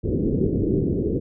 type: low-pass noise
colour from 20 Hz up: white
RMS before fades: -22 dBFS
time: 0.03-1.2 s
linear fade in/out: 20 ms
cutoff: 430 Hz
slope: 48 dB/octave
effects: none